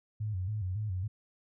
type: tone with vibrato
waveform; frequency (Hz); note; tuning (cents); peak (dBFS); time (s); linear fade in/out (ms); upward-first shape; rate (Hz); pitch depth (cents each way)
sine; 99.2; G2; +21; -31; 0.2-1.08; 10; square; 3.6; 130
effects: none